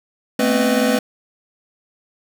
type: tone cluster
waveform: square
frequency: 221.6 / 245 / 263 / 499.2 / 618 Hz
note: A3 / B3 / C4 / B4 / D#5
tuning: +13 / -14 / +9 / +19 / -12 cents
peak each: -21 / -24 / -21 / -21 / -24 dBFS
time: 0.39-0.99 s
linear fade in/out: 5 ms
effects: none